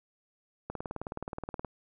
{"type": "click train", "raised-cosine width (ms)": 1, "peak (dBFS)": -22, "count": 19, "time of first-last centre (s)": [0.7, 1.647], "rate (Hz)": 19, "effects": []}